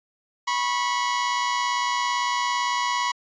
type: tone pair together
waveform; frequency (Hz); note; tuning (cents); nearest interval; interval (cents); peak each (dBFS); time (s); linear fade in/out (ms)
sawtooth; 978 / 1095.7; B5 / C#6; -17 / -20; major second; 197; -20 / -23; 0.47-3.12; 10
effects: resampled to 16000 Hz